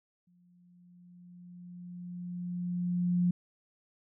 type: tone with exponential growth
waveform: sine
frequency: 177.1 Hz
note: F3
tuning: 24 cents sharp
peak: -23 dBFS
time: 0.27-3.31 s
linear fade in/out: 5 ms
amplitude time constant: 660 ms
effects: none